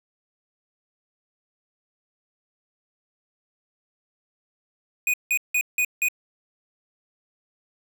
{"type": "tone bursts", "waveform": "square", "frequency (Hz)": 2479, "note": "D#7", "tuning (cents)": -7, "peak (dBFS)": -20, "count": 5, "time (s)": [5.07, 6.085], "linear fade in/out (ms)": 2, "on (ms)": 67, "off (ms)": 170, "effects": ["8-bit"]}